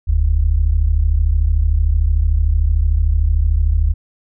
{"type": "tone pair together", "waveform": "sine", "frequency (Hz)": [42.65, 76], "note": ["F1", "D#2"], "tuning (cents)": [-40, -40], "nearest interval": "minor seventh", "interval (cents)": 1000, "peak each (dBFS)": -14, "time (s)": [0.07, 3.94], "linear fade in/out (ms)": 20, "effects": []}